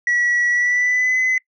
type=tone with pitch glide; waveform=sine; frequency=1934 to 2027 Hz; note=B6 to B6; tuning=-37 to +45 cents; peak=-13 dBFS; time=0.07-1.38 s; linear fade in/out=2 ms; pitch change=+82 cents; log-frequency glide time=0.49-1.2 s; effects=noise-tail reverb RT60 0.1 s tail -24 dB re dry + tanh soft clip ceiling -13 dBFS

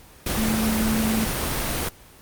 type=tone in noise; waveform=sine; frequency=220 Hz; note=A3; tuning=in tune; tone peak=-21 dBFS; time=0.37-1.25 s; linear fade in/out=5 ms; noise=pink; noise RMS=-25 dBFS; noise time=0.26-1.89 s; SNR=+1 dB; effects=pink hiss -48 dBFS RMS until 2.21 s + Opus 24 kbps

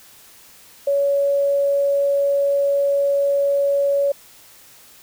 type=tone; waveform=sine; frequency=562 Hz; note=C#5; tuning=24 cents sharp; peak=-15 dBFS; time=0.87-4.12 s; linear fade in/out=5 ms; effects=white hiss -47 dBFS RMS until 5.02 s

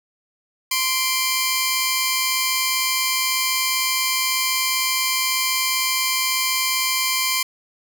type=tone pair together; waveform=10% pulse; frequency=1041 / 2360 Hz; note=C6 / D7; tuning=-9 / +8 cents; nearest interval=octave + major second; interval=1417 cents; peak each=-13 dBFS; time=0.71-7.43 s; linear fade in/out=5 ms; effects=none

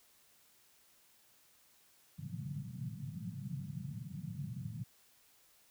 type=band-pass noise; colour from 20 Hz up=pink; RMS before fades=-43 dBFS; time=2.18-4.84 s; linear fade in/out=10 ms; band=110 to 190 Hz; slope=48 dB/octave; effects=white hiss -67 dBFS RMS until 5.7 s

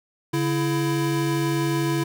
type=tone pair together; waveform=square; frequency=141.8 / 333.2 Hz; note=C#3 / E4; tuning=+40 / +19 cents; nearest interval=octave + minor third; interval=1479 cents; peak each=-25 / -24 dBFS; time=0.33-2.04 s; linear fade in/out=10 ms; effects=none

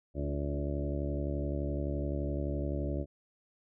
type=harmonic tone with a mistuned harmonic; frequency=71.7 Hz; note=D2; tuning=41 cents flat; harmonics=1 / 2 / 3 / 4 / 5 / 6 / 7 / 8 / 9; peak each=-34 / -38 / -44 / -39 / -41 / -48 / -49 / -41 / -48 dBFS; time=0.14-3.06 s; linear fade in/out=50 ms; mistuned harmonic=5; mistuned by=-17 cents; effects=none

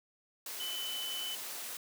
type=tone in noise; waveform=sine; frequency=3018 Hz; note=F#7; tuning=34 cents sharp; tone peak=-37 dBFS; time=0.6-1.35 s; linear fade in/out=2 ms; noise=white; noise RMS=-42 dBFS; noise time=0.46-1.77 s; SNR=+2 dB; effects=high-pass 300 Hz 12 dB/octave

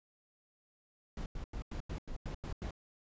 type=noise bursts; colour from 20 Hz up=brown; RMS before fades=-40 dBFS; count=9; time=1.17-2.708 s; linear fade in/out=2 ms; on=90 ms; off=91 ms; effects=resampled to 16000 Hz

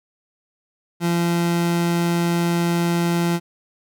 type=tone; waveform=30% pulse; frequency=171.3 Hz; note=F3; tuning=33 cents flat; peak=-15 dBFS; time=1-3.4 s; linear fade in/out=50 ms; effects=none

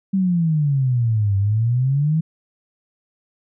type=exponential two-way sweep; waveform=sine; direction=down then up; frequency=196.7 to 97.1 to 163.4 Hz; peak=-15 dBFS; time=0.13-2.21 s; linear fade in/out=10 ms; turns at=1.37 s; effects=none

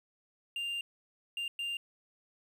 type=tone bursts at uneven times; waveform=triangle; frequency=2794 Hz; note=F7; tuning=in tune; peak=-32 dBFS; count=3; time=0.56-0.81 / 1.37-1.48 / 1.59-1.77 s; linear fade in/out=2 ms; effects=11-bit

